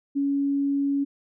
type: tone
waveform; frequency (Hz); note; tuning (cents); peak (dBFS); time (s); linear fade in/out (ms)
sine; 280; C#4; +18; -21; 0.15-1.05; 20
effects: none